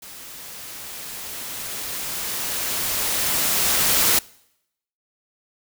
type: noise with level ramp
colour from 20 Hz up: white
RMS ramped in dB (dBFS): -40 to -17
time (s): 0.02-4.19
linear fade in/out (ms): 5
effects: noise-tail reverb RT60 0.8 s tail -24 dB re dry